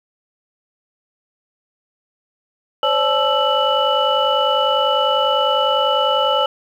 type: tone cluster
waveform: sine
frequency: 526 / 576 / 865 / 1326 / 2962 Hz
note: C5 / D5 / A5 / E6 / F#7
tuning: +9 / -34 / -30 / +10 / +1 cents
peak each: -20 dBFS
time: 2.83-6.46 s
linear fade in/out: 2 ms
effects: tanh soft clip ceiling -4 dBFS + 8-bit